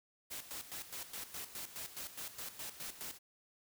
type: noise with tremolo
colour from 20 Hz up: white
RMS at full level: -44 dBFS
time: 0.3-3.19 s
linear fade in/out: 20 ms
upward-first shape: square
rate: 4.8 Hz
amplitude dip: 70%
effects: none